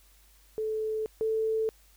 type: tone pair in turn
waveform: sine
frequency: 435.6 / 441.4 Hz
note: A4 / A4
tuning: -17 / +5 cents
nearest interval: unison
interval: 22 cents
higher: second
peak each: -28 / -25 dBFS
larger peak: second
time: 0.58-1.06 / 1.21-1.69 s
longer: neither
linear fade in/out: 0 ms
effects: added 50 Hz sine -59 dBFS peak until 1.96 s + white hiss -62 dBFS RMS until 1.96 s